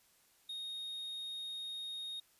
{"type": "tone", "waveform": "triangle", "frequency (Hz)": 3721, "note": "A#7", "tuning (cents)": -4, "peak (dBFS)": -39, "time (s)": [0.49, 2.2], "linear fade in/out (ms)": 5, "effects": ["white hiss -69 dBFS RMS until 2.39 s", "resampled to 32000 Hz"]}